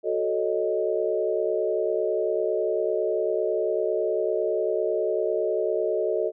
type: chord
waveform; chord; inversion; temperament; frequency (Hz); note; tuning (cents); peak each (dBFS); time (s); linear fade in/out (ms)
sine; D# half-diminished seventh; first; equal; 370 / 440 / 554.4 / 622.3; F#4 / A4 / C#5 / D#5; 0 / 0 / 0 / 0; -28 / -26 / -32 / -27; 0.03-6.32; 50
effects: none